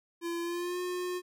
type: tone with pitch glide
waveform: square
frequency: 340.5 to 359.7 Hz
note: F4 to F#4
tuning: -44 to -49 cents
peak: -33 dBFS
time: 0.21-1.22 s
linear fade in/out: 50 ms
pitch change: +95 cents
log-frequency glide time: 0.42-0.79 s
effects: none